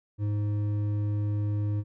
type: tone with hard clipping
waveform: sine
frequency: 103.83 Hz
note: G#2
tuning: in tune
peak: -27 dBFS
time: 0.18-1.84 s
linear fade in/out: 50 ms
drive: 7 dB
effects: none